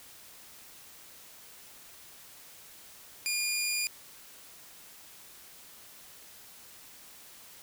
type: tone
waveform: 15% pulse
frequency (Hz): 2423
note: D#7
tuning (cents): -47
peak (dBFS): -22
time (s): 3.26-3.87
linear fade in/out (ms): 0
effects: white hiss -52 dBFS RMS until 7.62 s